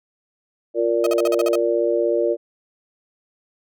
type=chord; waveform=sine; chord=Bb major; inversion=second; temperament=just; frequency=349.6 / 466.2 / 582.7 Hz; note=F4 / Bb4 / D5; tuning=+2 / 0 / -14 cents; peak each=-21 dBFS; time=0.74-2.37 s; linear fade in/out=50 ms
type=tone bursts; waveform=35% pulse; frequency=631 Hz; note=D#5; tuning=24 cents sharp; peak=-19 dBFS; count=8; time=1.04-1.556 s; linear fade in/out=2 ms; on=26 ms; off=44 ms
effects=none